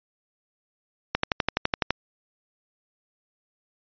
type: click train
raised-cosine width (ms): 0.3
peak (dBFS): -5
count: 10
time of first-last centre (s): 1.15-1.906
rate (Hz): 11.9
effects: resampled to 11025 Hz

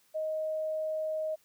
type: tone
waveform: sine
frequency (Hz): 626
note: D#5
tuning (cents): +10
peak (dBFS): -30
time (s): 0.14-1.36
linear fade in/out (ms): 20
effects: white hiss -67 dBFS RMS until 1.44 s + high-pass 100 Hz 12 dB/octave

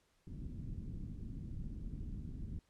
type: low-pass noise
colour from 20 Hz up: pink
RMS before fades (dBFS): -44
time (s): 0.27-2.59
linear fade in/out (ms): 2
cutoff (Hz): 250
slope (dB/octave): 24
effects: pink hiss -75 dBFS RMS until 2.69 s + low-pass 10000 Hz 12 dB/octave

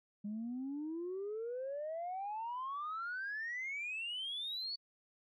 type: exponential sweep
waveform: sine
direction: up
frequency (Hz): 202.2 to 4509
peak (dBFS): -37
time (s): 0.24-4.76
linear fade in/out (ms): 10
effects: tanh soft clip ceiling -35 dBFS + AAC 32 kbps

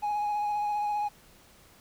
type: tone with vibrato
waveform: triangle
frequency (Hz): 832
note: G#5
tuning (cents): +3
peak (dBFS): -24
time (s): 0.02-1.09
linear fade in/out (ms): 20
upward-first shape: sine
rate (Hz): 15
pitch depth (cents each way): 19
effects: tanh soft clip ceiling -21 dBFS + pink hiss -57 dBFS RMS until 1.8 s

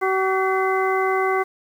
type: harmonic tone with a mistuned harmonic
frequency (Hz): 380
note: F#4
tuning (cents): +46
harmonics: 1 / 2 / 3 / 4 / 5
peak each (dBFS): -21 / -24 / -24 / -30 / -27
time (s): 0.01-1.44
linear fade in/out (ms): 20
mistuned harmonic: 5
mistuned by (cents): +120
effects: 8-bit

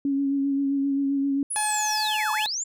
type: tone with vibrato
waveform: sine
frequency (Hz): 277.2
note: C#4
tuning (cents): 0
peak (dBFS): -21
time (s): 0.05-1.43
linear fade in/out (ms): 2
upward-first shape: sine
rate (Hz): 7.6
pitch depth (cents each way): 23
type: linear two-way sweep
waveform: sine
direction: down then up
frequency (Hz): 10548 to 852 to 7480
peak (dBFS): -26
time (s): 1.5-2.64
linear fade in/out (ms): 10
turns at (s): 2.32
type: tone with pitch glide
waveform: sawtooth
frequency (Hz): 850 to 856.4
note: G#5 to A5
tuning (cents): +40 to -47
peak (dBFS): -21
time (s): 1.56-2.46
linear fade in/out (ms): 0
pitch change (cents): +13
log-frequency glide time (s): 1.82-1.98
effects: none

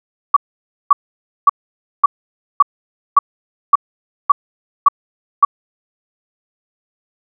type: tone bursts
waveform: sine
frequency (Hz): 1138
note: C#6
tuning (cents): +45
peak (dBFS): -3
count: 10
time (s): 0.34-5.45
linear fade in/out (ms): 5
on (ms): 25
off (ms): 540
effects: none

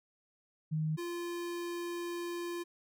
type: tone pair in turn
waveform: sine / square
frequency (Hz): 156.1 / 346.1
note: D#3 / F4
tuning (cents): +6 / -16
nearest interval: octave + major second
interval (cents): 1378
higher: second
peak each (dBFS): -30 / -37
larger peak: first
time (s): 0.71-0.97 / 0.97-2.64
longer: second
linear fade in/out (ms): 20
effects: none

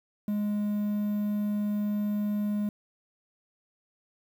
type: tone with quantisation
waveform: triangle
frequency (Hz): 207.7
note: G#3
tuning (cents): 0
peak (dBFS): -24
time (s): 0.28-2.69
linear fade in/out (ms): 2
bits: 9
effects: none

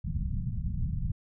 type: low-pass noise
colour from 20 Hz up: pink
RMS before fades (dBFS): -31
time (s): 0.04-1.12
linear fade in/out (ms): 10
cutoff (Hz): 190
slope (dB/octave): 48
effects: none

